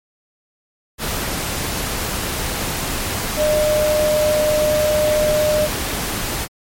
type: tone in noise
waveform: sine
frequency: 607 Hz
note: D#5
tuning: 43 cents flat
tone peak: -14 dBFS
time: 3.36-5.69 s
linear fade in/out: 50 ms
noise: pink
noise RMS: -23 dBFS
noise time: 0.98-6.48 s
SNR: +6 dB
effects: MP3 64 kbps